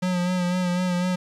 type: tone with vibrato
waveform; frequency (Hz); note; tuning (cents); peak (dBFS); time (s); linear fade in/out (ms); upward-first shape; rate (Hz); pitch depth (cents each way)
square; 180; F#3; -47; -22; 0.02-1.16; 10; sine; 4; 34
effects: low-pass 8000 Hz 12 dB/octave + 9-bit

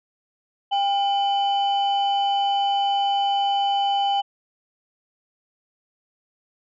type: tone pair together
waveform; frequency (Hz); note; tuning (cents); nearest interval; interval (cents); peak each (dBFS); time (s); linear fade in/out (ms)
sine; 798 / 3013; G5 / F#7; +31 / +31; octave + major seventh; 2300; -18 / -26; 0.71-4.22; 20
effects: tanh soft clip ceiling -14 dBFS

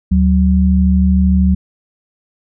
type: tone pair together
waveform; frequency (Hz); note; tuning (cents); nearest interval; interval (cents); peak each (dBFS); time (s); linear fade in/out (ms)
sine; 74.37 / 187.4; D2 / F#3; +22 / +22; octave + major third; 1600; -11; 0.11-1.55; 10
effects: none

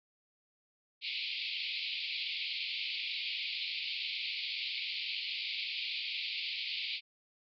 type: band-pass noise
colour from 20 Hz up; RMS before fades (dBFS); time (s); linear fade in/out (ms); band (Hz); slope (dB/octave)
pink; -38; 1.01-7.01; 50; 2200 to 4700; 96
effects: none

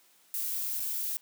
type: noise with dropouts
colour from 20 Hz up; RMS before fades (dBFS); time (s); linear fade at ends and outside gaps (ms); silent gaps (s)
violet; -33; 0.34-1.17; 0; 0.797-0.802
effects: white hiss -63 dBFS RMS until 1.21 s + high-pass 200 Hz 12 dB/octave

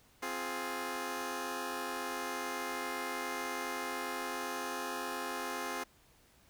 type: chord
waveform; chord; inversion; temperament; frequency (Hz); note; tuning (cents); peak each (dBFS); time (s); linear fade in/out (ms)
10% pulse; F minor; second; just; 261.9 / 349.2 / 419.1; C4 / F4 / Ab4; +2 / 0 / +16; -33; 0.22-5.84; 10
effects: pink hiss -65 dBFS RMS until 6.49 s

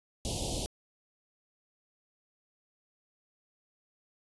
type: band-stop noise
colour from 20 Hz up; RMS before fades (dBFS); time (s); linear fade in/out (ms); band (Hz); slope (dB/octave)
pink; -34; 0.25-0.66; 0; 820 to 2900; 48
effects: resampled to 24000 Hz

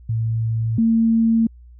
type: tone pair in turn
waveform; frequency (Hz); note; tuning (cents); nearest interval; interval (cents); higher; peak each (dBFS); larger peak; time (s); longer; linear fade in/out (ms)
sine; 112.9 / 226.6; A2 / A#3; +45 / -49; octave; 1206; second; -18 / -13; second; 0.09-0.78 / 0.78-1.47; neither; 5
effects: added 60 Hz sine -41 dBFS peak until 1.79 s

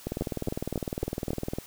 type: two click trains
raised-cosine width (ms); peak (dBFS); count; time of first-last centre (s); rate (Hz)
2; -15 / -17; 5 / 31; 0.21-1.306 / 0.07-1.585; 3.65 / 19.8
effects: white hiss -49 dBFS RMS until 1.66 s

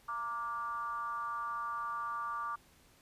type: tone with frequency modulation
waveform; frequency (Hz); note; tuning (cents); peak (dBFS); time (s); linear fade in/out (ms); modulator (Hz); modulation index
sine; 1172; D6; -4; -35; 0.08-2.56; 10; 248; 0.69
effects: pink hiss -64 dBFS RMS until 3.01 s + resampled to 32000 Hz

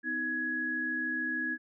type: tone cluster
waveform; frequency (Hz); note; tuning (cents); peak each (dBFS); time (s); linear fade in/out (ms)
sine; 249.9 / 316.4 / 1675; B3 / D#4 / G#6; +21 / +29 / +14; -39 / -39 / -31; 0.03-1.58; 50
effects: none

